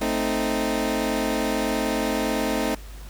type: chord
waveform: 20% pulse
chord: A diminished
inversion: none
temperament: equal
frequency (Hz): 220 / 261.6 / 311.1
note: A3 / C4 / Eb4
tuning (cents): 0 / 0 / 0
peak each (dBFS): -22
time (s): 0.01-2.75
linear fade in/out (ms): 5
effects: added 50 Hz sine -37 dBFS peak until 3.09 s + pink hiss -47 dBFS RMS until 3.09 s